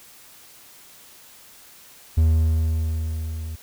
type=tone with level ramp; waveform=triangle; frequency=79.9 Hz; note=D#2; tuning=47 cents sharp; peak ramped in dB=-11 to -27 dBFS; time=2.17-3.56 s; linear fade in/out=10 ms; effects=white hiss -48 dBFS RMS until 3.62 s